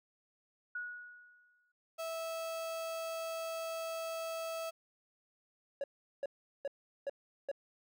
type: tone with exponential decay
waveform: sine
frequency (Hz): 1459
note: F#6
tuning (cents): -25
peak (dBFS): -36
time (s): 0.75-1.72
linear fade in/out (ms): 5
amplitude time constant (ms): 210
type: tone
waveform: 35% pulse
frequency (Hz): 654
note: E5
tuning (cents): -14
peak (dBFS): -36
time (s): 1.98-4.71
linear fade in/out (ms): 20
type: tone bursts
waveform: triangle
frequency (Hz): 559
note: C#5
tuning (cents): +14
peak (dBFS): -32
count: 5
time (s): 5.81-7.515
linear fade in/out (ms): 2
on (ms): 29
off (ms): 390
effects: none